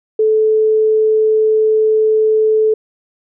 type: tone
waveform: sine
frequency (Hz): 435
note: A4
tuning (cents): -20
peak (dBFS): -9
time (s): 0.19-2.74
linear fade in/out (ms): 5
effects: none